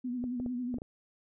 sine tone with vibrato, 246.9 Hz, B3, in tune, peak -32 dBFS, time 0.04-0.78 s, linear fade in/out 10 ms, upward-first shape sine, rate 11 Hz, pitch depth 53 cents each way
clicks, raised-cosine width 2 ms, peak -28 dBFS, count 6, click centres 0.24 / 0.4 / 0.462 / 0.742 / 0.784 / 0.819 s
effects none

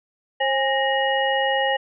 sine tone cluster, 535 / 820 / 1868 / 2895 Hz, C5 / G#5 / A#6 / F#7, +38 / -22 / +3 / -38 cents, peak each -23 / -23 / -24 / -27 dBFS, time 0.4-1.77 s, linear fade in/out 10 ms, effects none

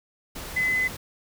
sine tone in noise, 2024 Hz, B6, 42 cents sharp, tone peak -21 dBFS, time 0.56-0.88 s, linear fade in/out 10 ms, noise pink, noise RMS -37 dBFS, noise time 0.35-0.97 s, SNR +13 dB, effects none

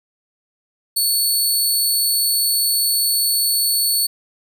15% pulse tone, 4435 Hz, C#8, in tune, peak -9 dBFS, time 0.96-4.07 s, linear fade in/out 10 ms, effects none

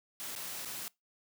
white noise with dropouts, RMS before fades -41 dBFS, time 0.2-0.88 s, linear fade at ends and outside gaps 0 ms, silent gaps 0.352-0.361 / 0.649-0.656 s, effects noise-tail reverb RT60 0.2 s tail -24 dB re dry + high-pass 100 Hz 12 dB/octave

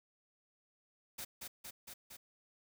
white noise with echo, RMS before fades -44 dBFS, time 1.18-1.25 s, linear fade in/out 10 ms, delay 230 ms, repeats 4, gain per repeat -2 dB, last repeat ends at 2.17 s, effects none

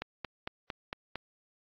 click train, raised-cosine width 0.3 ms, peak -19 dBFS, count 6, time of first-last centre 0.02-1.156 s, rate 4.4 Hz, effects low-pass 5000 Hz 12 dB/octave + AAC 32 kbps

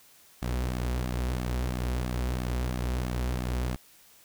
sawtooth tone with flanger, 61.8 Hz, B1, 2 cents sharp, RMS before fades -30 dBFS, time 0.42-3.76 s, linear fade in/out 0 ms, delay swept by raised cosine 2 to 6.9 ms, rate 3 Hz, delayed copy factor -0.6, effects white hiss -57 dBFS RMS until 4.24 s

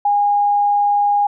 sine tone, 818 Hz, G#5, 26 cents flat, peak -12 dBFS, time 0.05-1.27 s, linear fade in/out 5 ms, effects none

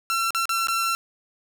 sawtooth tone with dropouts, 1352 Hz, E6, 43 cents sharp, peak -18 dBFS, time 0.1-0.95 s, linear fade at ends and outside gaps 0 ms, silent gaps 0.306-0.348 / 0.455-0.493 / 0.671-0.684 s, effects none

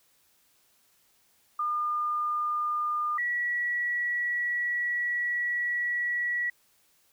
sine tone pair in turn, 1210 / 1934.1 Hz, D#6 / B6, -49 / -37 cents, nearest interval minor sixth, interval 812 cents, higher second, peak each -26 dBFS, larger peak neither, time 1.59-3.18 / 3.18-6.5 s, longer second, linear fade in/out 5 ms, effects white hiss -66 dBFS RMS until 7.12 s

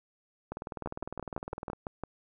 two click trains, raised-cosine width 1 ms, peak -23 / -21 dBFS, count 25 / 8, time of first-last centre 0.52-1.732 / 0.86-2.036 s, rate 19.8 / 5.95 Hz, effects none

